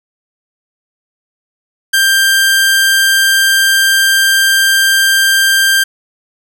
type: tone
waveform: sawtooth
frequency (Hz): 1583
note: G6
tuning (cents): +17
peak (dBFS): -4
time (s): 1.93-5.84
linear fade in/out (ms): 10
effects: none